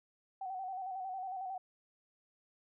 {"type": "tone with vibrato", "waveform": "sine", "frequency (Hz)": 755, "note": "F#5", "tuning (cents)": 35, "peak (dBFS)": -38, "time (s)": [0.41, 1.58], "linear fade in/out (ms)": 5, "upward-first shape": "square", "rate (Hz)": 11, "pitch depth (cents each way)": 44, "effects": []}